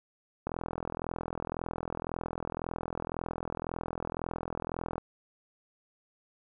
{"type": "click train", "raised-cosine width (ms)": 1, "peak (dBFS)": -20, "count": 190, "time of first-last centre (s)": [0.47, 4.981], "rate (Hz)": 41.9, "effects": []}